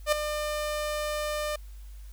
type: tone with ADSR envelope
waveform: sawtooth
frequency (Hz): 600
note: D5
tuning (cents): +37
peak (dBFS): -15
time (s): 0.06-1.56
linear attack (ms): 63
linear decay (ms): 5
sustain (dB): -10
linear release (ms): 5
effects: added 50 Hz sine -41 dBFS peak until 2.12 s + white hiss -60 dBFS RMS until 2.12 s